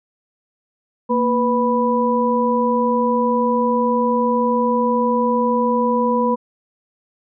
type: tone cluster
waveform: sine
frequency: 233.2 / 493.1 / 985 Hz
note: A#3 / B4 / B5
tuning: +1 / -3 / -5 cents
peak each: -19 dBFS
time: 1.09-6.36 s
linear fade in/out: 20 ms
effects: none